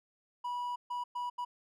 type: tone bursts at uneven times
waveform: triangle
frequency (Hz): 976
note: B5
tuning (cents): -21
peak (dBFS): -32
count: 4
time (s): 0.44-0.76 / 0.9-1.04 / 1.15-1.3 / 1.38-1.45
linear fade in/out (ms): 10
effects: none